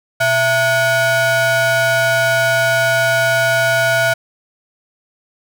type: ring-modulated tone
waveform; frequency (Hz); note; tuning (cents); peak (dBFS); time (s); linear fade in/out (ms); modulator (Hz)
square; 394.2; G4; +10; -10; 0.2-4.14; 10; 1060
effects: none